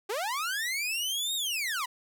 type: linear two-way sweep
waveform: sawtooth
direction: up then down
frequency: 370 to 3799 to 927 Hz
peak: -26 dBFS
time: 0.09-1.86 s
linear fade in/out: 10 ms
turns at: 1.35 s
effects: 11-bit